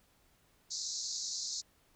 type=band-pass noise; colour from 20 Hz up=white; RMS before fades=-39 dBFS; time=0.7-1.62 s; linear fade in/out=20 ms; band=4000 to 7100 Hz; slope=96 dB/octave; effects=pink hiss -69 dBFS RMS until 1.95 s